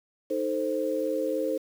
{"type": "chord", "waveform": "sine", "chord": "A diminished", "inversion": "second", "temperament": "equal", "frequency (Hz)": [311.1, 440, 523.3], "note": ["Eb4", "A4", "C5"], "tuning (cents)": [0, 0, 0], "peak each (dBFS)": [-31, -31, -28], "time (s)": [0.3, 1.58], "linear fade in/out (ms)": 10, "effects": ["8-bit"]}